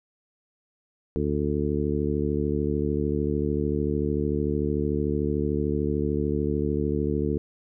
harmonic tone, 73.42 Hz, D2, in tune, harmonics 1 / 2 / 3 / 4 / 5 / 6, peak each -30 / -30 / -30 / -30 / -30 / -30 dBFS, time 1.16-7.38 s, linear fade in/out 0 ms, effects none

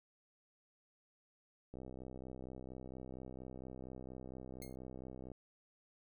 click train, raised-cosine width 2 ms, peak -36 dBFS, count 231, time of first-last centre 1.74-5.317 s, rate 64.3 Hz
5% pulse tone with exponential decay, 2138 Hz, C7, 37 cents sharp, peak -36 dBFS, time 4.62-4.76 s, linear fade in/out 1 ms, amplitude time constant 29 ms
effects none

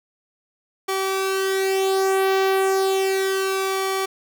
sawtooth tone with flanger, 384.5 Hz, G4, 33 cents flat, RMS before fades -21 dBFS, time 0.88-4.06 s, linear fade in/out 10 ms, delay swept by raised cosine 1.7 to 2.55 ms, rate 0.33 Hz, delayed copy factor +0.65, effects none

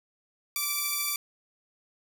5% pulse tone pair together, 1169.2 / 2325 Hz, D6 / D7, -8 / -18 cents, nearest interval octave, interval 1190 cents, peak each -20 dBFS, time 0.56-1.16 s, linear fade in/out 2 ms, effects none

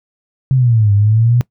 sine exponential two-way sweep, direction down then up, 135.8 to 100.1 to 123.8 Hz, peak -8 dBFS, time 0.51-1.41 s, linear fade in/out 0 ms, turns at 0.93 s, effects noise-tail reverb RT60 0.1 s tail -21 dB re dry

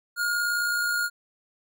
square tone with amplitude modulation, 1426 Hz, F6, 36 cents sharp, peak -23 dBFS, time 0.16-1.1 s, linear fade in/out 50 ms, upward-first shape sine, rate 59.1 Hz, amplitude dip 30%, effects none

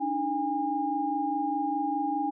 sine tone cluster, 287.1 / 312 / 813 Hz, D4 / D#4 / G#5, -39 / +5 / -37 cents, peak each -32 / -33 / -28 dBFS, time 0-2.31 s, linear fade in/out 20 ms, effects none

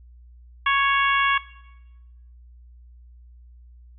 harmonic tone, 554.4 Hz, C#5, in tune, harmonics 2 / 3 / 4 / 5 / 6, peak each -20 / -23 / -25 / -27 / -30 dBFS, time 0.66-1.38 s, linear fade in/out 5 ms, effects noise-tail reverb RT60 1.0 s tail -18 dB re dry + added 60 Hz sine -45 dBFS peak until 3.98 s

